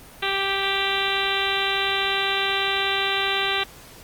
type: harmonic tone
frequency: 392 Hz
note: G4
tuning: in tune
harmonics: 1 / 2 / 3 / 4 / 5 / 6 / 7 / 8 / 9 / 10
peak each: -30 / -30 / -30 / -30 / -30 / -30 / -30 / -30 / -30 / -30 dBFS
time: 0.22-3.64 s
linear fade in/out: 10 ms
effects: pink hiss -45 dBFS RMS until 4.03 s + Opus 32 kbps